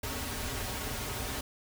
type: noise with comb filter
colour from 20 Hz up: pink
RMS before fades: -36 dBFS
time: 0.03-1.41 s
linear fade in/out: 5 ms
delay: 5.9 ms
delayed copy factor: -0.75
effects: none